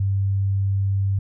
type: tone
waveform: sine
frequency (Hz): 98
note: G2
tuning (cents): 0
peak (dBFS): -18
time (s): 0-1.19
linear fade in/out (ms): 5
effects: none